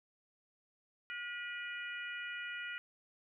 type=harmonic tone with a mistuned harmonic; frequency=486.6 Hz; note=B4; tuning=26 cents flat; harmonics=3 / 4 / 5 / 6; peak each=-43 / -45 / -47 / -49 dBFS; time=1.1-2.78 s; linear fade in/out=0 ms; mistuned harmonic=3; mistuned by=-32 cents; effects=none